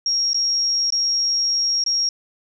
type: tone with dropouts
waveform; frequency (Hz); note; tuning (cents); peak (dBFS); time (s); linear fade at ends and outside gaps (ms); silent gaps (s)
sine; 5588; F8; 0; -17; 0.06-2.09; 2; 0.333-0.344 / 0.904-0.923 / 1.839-1.862
effects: none